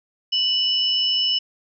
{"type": "tone pair together", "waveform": "sine", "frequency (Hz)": [2960, 5274], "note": ["F#7", "E8"], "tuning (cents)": [0, 0], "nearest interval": "minor seventh", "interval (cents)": 1000, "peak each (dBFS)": [-19, -23], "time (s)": [0.32, 1.39], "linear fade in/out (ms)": 10, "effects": []}